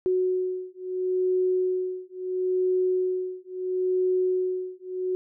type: beating tone pair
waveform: sine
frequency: 368.4 / 369.14 Hz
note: F#4 / F#4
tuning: -7 / -4 cents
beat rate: 0.74 Hz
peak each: -26 dBFS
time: 0.06-5.15 s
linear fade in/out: 0 ms
effects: none